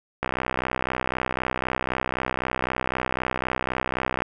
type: click train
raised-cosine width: 0.5 ms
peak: -9 dBFS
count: 256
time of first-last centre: 0.23-4.221 s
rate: 63.9 Hz
effects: none